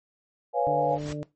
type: chord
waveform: sine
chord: C# dominant seventh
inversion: third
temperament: equal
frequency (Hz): 493.9 / 554.4 / 698.5 / 830.6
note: B4 / C#5 / E#5 / G#5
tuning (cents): 0 / 0 / 0 / 0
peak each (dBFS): -27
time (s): 0.53-0.99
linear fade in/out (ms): 50
type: harmonic tone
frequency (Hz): 148.4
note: D3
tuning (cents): +18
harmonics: 1 / 2 / 3 / 4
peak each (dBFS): -33 / -34 / -38 / -39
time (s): 0.67-1.23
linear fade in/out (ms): 0
type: noise with exponential growth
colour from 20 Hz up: pink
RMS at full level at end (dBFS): -36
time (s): 0.68-1.13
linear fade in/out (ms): 5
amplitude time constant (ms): 96
effects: noise-tail reverb RT60 0.2 s tail -17 dB re dry + MP3 32 kbps